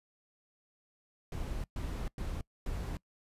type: noise bursts at uneven times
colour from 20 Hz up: brown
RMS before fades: -37 dBFS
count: 4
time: 1.32-1.64 / 1.76-2.08 / 2.18-2.41 / 2.66-2.97 s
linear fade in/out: 2 ms
effects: noise-tail reverb RT60 0.1 s tail -23 dB re dry + resampled to 32000 Hz